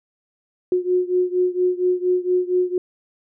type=beating tone pair; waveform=sine; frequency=361.2 / 365.5 Hz; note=F#4 / F#4; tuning=-42 / -21 cents; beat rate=4.3 Hz; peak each=-19 / -21 dBFS; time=0.72-2.78 s; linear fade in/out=2 ms; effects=none